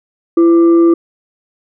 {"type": "tone with frequency modulation", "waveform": "sine", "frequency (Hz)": 336, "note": "E4", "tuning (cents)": 33, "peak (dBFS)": -5, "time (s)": [0.37, 0.94], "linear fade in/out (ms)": 5, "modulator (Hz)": 845, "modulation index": 0.24, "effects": []}